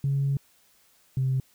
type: tone pair in turn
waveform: sine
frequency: 138.7 / 131.52 Hz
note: C#3 / C3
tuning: +1 / +9 cents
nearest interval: minor second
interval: 92 cents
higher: first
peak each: -21 dBFS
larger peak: neither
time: 0.04-0.37 / 1.17-1.4 s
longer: first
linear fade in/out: 2 ms
effects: tanh soft clip ceiling -18 dBFS + white hiss -62 dBFS RMS until 1.54 s